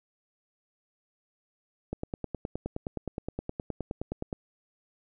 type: click train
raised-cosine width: 2 ms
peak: -19 dBFS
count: 24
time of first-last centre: 1.93-4.328 s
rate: 9.59 Hz
effects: none